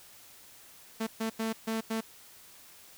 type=tone bursts at uneven times; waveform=sawtooth; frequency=223.1 Hz; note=A3; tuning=24 cents sharp; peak=-26 dBFS; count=5; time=1-1.07 / 1.2-1.3 / 1.39-1.53 / 1.67-1.81 / 1.9-2.01 s; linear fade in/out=10 ms; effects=white hiss -54 dBFS RMS until 2.97 s